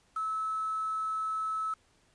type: tone with quantisation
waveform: sine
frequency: 1300 Hz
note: E6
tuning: 24 cents flat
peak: -30 dBFS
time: 0.16-1.74 s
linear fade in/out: 5 ms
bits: 8
effects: pink hiss -67 dBFS RMS until 2.14 s + resampled to 22050 Hz